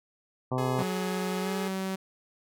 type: harmonic tone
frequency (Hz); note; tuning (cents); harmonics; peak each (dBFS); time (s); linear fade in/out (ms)
128.1; C3; -36; 1 / 2 / 3 / 4 / 5 / 6 / 7 / 8 / 9; -30 / -33 / -35 / -36 / -37 / -38 / -38 / -39 / -40; 0.51-0.83; 10
type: tone with vibrato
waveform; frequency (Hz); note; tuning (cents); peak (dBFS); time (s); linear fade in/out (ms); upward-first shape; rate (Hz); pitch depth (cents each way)
sawtooth; 420.2; G#4; +20; -30; 0.58-1.68; 2; sine; 19; 18
type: tone with pitch glide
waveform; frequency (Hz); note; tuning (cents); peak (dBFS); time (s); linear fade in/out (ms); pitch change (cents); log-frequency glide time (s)
sawtooth; 184.9 to 190.43; F#3 to G3; -1 to -50; -26; 0.78-1.96; 10; +51; 1.4-1.51
effects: none